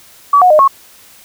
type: tone with pitch steps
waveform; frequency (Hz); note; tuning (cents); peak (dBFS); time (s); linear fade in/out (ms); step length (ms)
sine; 1142 / 728 / 612 / 1095; D6 / F#5 / D#5 / C#6; -49 / -28 / -29 / -22; -4; 0.33-0.678; 5; 87
effects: white hiss -42 dBFS RMS until 1.24 s